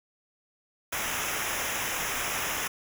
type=noise with comb filter; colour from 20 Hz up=pink; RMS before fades=-31 dBFS; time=0.92-2.68 s; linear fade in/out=10 ms; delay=0.23 ms; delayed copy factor=-0.8; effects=none